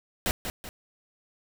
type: noise with echo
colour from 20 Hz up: pink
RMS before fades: -26 dBFS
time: 0.26-0.31 s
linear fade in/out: 0 ms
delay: 190 ms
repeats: 2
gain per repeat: -7 dB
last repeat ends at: 0.69 s
effects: none